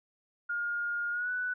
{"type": "tone with pitch glide", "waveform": "sine", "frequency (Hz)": [1420, 1487.2], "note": ["F6", "F#6"], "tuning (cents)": [28, 8], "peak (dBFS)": -30, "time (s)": [0.49, 1.54], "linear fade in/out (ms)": 10, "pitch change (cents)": 80, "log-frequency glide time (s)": [1.11, 1.31], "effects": []}